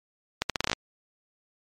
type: accelerating click train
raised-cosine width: 0.2 ms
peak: -7 dBFS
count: 9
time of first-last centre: 0.42-0.731 s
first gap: 77 ms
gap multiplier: 0.79
effects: MP3 64 kbps